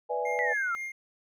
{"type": "chord", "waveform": "sine", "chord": "E dominant seventh", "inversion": "second", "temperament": "equal", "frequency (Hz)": [493.9, 587.3, 659.3, 830.6], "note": ["B4", "D5", "E5", "G#5"], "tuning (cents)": [0, 0, 0, 0], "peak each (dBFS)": [-31, -35, -37, -32], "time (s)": [0.09, 0.54], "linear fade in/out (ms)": 20}
{"type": "tone with tremolo", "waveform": "triangle", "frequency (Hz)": 2120, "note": "C7", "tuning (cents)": 22, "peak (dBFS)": -31, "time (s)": [0.25, 0.92], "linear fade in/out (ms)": 5, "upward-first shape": "sine", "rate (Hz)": 3.9, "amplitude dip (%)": 60}
{"type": "linear sweep", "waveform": "sine", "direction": "down", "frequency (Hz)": [2007, 1318.5], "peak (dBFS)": -27, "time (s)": [0.39, 0.75], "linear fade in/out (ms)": 0}
{"effects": []}